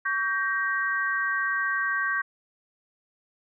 sine chord, G diminished, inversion second, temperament just, 1128.9 / 1568 / 1881.6 Hz, Db6 / G6 / Bb6, +31 / 0 / +16 cents, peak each -30 / -26 / -30 dBFS, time 0.05-2.22 s, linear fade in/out 10 ms, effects none

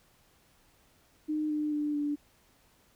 sine tone with pitch steps, 305.7 / 301.1 / 296.7 / 292.2 Hz, D#4 / D4 / D4 / D4, -30 / +43 / +18 / -9 cents, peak -28 dBFS, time 1.28-2.16 s, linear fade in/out 20 ms, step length 220 ms, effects pink hiss -65 dBFS RMS until 2.95 s

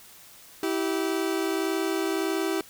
40% pulse tone pair together, 325.6 / 387.2 Hz, E4 / G4, -21 / -21 cents, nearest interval minor third, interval 300 cents, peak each -27 dBFS, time 0.63-2.61 s, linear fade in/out 2 ms, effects white hiss -50 dBFS RMS until 2.69 s

